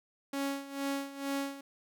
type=tone with tremolo; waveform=sawtooth; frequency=277.2 Hz; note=C#4; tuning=in tune; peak=-27 dBFS; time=0.33-1.61 s; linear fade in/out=5 ms; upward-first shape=sine; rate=2.2 Hz; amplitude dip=80%; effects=none